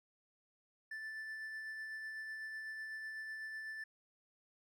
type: tone with tremolo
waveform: triangle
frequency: 1760 Hz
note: A6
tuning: in tune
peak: -40 dBFS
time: 0.91-3.84 s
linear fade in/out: 5 ms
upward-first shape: sine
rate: 8 Hz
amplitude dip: 25%
effects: none